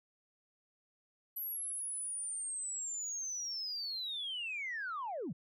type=linear sweep; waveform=sine; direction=down; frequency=11840 to 124.3 Hz; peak=-36 dBFS; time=1.36-5.33 s; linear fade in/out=10 ms; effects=tanh soft clip ceiling -33 dBFS